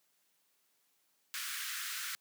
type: high-pass noise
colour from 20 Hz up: pink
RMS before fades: -40 dBFS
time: 1.34-2.15 s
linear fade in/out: 0 ms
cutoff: 1300 Hz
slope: 48 dB/octave
effects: white hiss -75 dBFS RMS until 2.2 s + high-pass 150 Hz 12 dB/octave